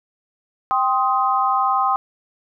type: chord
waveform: sine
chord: C minor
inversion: second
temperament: just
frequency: 784.9 / 1046.5 / 1255.8 Hz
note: G5 / C6 / Eb6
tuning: +2 / 0 / +16 cents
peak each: -20 dBFS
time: 0.71-1.96 s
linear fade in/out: 0 ms
effects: none